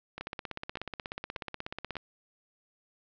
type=two click trains; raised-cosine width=0.3 ms; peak=-20 / -23 dBFS; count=30 / 4; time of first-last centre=0.21-1.968 / 0.18-1.955 s; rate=16.5 / 1.69 Hz; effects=low-pass 5000 Hz 12 dB/octave